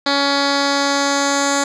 10% pulse tone with low-pass filter sweep, 280.7 Hz, C#4, 22 cents sharp, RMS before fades -17 dBFS, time 0.06-1.64 s, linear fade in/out 5 ms, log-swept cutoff 4400 to 7200 Hz, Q 3.2, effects none

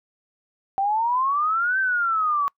sine exponential two-way sweep, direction up then down, 768 to 1568 to 1119 Hz, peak -19 dBFS, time 0.78-2.48 s, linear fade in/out 0 ms, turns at 1.79 s, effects noise-tail reverb RT60 0.1 s tail -25 dB re dry

